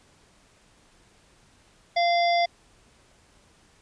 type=harmonic tone; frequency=691 Hz; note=F5; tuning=19 cents flat; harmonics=1 / 3 / 5 / 7 / 8; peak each=-20 / -28 / -33 / -33 / -40 dBFS; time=1.96-2.46 s; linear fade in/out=10 ms; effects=pink hiss -59 dBFS RMS until 3.81 s + resampled to 22050 Hz